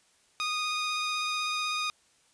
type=tone with vibrato; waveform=15% pulse; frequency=1236 Hz; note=D#6; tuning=12 cents flat; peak=-22 dBFS; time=0.4-1.9 s; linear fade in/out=0 ms; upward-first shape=sine; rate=16 Hz; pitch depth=11 cents each way; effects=white hiss -65 dBFS RMS until 2.33 s + resampled to 22050 Hz